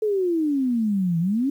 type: exponential two-way sweep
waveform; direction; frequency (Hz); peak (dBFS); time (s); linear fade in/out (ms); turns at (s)
sine; down then up; 440 to 162.5 to 289; -19; 0.02-1.5; 5; 1.19
effects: 9-bit